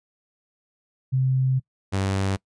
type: tone pair in turn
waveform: sine / sawtooth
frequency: 130.81 / 96.93 Hz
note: C3 / G2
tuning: 0 / -19 cents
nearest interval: perfect fourth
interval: 519 cents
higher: first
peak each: -18 / -18 dBFS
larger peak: neither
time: 1.12-1.6 / 1.92-2.37 s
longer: first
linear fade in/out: 20 ms
effects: noise-tail reverb RT60 0.1 s tail -23 dB re dry + resampled to 22050 Hz